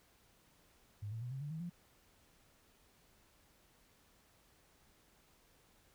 sine tone with pitch steps, 103.3 / 112.65 / 122.85 / 133.96 / 146.09 / 159.31 / 173.73 Hz, G#2 / A2 / B2 / C3 / D3 / D#3 / F3, -9 / +41 / -9 / +41 / -9 / +41 / -9 cents, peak -40 dBFS, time 1.02-1.699 s, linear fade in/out 10 ms, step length 97 ms, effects pink hiss -69 dBFS RMS until 5.94 s

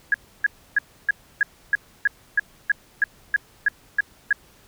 sine tone bursts, 1661.2 Hz, G#6, in tune, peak -14 dBFS, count 14, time 0.12-4.328 s, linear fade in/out 2 ms, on 22 ms, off 300 ms, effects pink hiss -54 dBFS RMS until 4.67 s

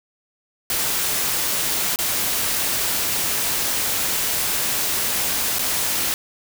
white noise with dropouts, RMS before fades -22 dBFS, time 0.7-6.14 s, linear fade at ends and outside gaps 1 ms, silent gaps 1.96-1.988 / 5.586-5.592 s, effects none

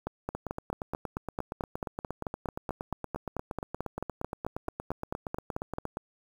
two click trains, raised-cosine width 1 ms, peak -18 / -20 dBFS, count 27 / 49, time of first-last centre 0.07-5.784 / 0.35-5.971 s, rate 4.55 / 8.54 Hz, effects 8-bit

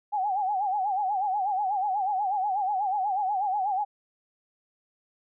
sine tone with vibrato, 791 Hz, G5, 15 cents sharp, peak -24 dBFS, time 0.12-3.85 s, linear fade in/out 20 ms, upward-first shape sine, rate 8.2 Hz, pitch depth 120 cents each way, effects none

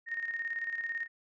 sine tone with tremolo, 1850 Hz, A#6, 14 cents flat, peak -31 dBFS, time 0.06-1.08 s, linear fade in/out 50 ms, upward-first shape square, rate 18 Hz, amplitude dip 55%, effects resampled to 16000 Hz

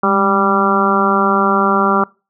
harmonic tone with a mistuned harmonic, 196 Hz, G3, in tune, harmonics 1 / 2 / 3 / 4 / 5 / 6 / 7, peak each -18 / -19 / -22 / -20 / -21 / -16 / -18 dBFS, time 0.03-2.04 s, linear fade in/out 5 ms, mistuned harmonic 1, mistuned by +54 cents, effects noise-tail reverb RT60 0.3 s tail -24 dB re dry

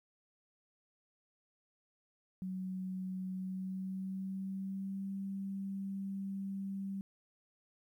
sine tone with pitch glide, 186.6 to 195.2 Hz, F#3 to G3, +15 to -7 cents, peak -37 dBFS, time 2.42-7.01 s, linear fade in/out 0 ms, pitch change +78 cents, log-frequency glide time 3.33-5.09 s, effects 12-bit

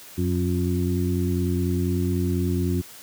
harmonic tone with a mistuned harmonic, 90.1 Hz, F#2, 45 cents flat, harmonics 1 / 2 / 3 / 4, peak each -23 / -26 / -28 / -29 dBFS, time 0.17-2.82 s, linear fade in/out 20 ms, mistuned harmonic 4, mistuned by -29 cents, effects white hiss -44 dBFS RMS until 3.02 s + high-pass 60 Hz 12 dB/octave

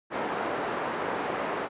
pink band-pass noise, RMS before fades -31 dBFS, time 0.1-1.69 s, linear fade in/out 50 ms, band 370 to 1400 Hz, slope 12 dB/octave, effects resampled to 8000 Hz

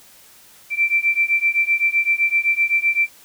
sine beating tone pair, 2340 / 2347.8 Hz, D7 / D7, -7 / -1 cents, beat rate 7.8 Hz, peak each -19 / -18 dBFS, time 0.7-3.09 s, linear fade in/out 50 ms, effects white hiss -48 dBFS RMS until 3.24 s

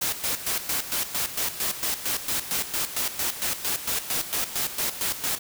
white noise with tremolo, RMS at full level -26 dBFS, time 0.01-5.39 s, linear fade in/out 10 ms, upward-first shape square, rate 4.4 Hz, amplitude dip 70%, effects none

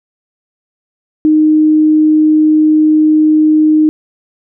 sine tone, 308.7 Hz, D#4, 14 cents flat, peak -5 dBFS, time 1.25-3.89 s, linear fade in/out 0 ms, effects none

